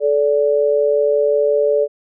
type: tone pair together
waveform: sine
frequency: 434.2 / 579.6 Hz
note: A4 / D5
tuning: -23 / -23 cents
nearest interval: perfect fourth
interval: 500 cents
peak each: -15 dBFS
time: 0-1.88 s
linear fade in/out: 50 ms
effects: none